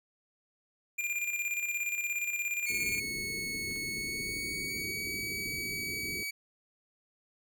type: tone with tremolo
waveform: square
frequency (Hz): 2400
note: D7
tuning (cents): +37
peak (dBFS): -30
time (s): 0.98-3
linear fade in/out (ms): 10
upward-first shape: square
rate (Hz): 17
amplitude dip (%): 50
type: tone with pitch glide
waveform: sawtooth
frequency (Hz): 2203 to 2273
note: C#7 to C#7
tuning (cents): -11 to +43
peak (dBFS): -31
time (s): 2.66-6.31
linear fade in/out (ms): 10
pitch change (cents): +54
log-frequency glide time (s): 3.88-5.16
type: low-pass noise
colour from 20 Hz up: white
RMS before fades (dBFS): -45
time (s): 2.7-6.23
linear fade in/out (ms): 0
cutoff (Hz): 450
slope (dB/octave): 96
type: clicks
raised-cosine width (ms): 0.3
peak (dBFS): -41 / -39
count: 2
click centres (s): 3.712 / 3.761
effects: none